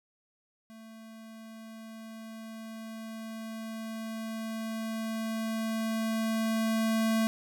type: tone with level ramp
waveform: square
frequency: 222.7 Hz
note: A3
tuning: 21 cents sharp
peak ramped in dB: -48 to -25 dBFS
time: 0.7-7.27 s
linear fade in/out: 0 ms
effects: none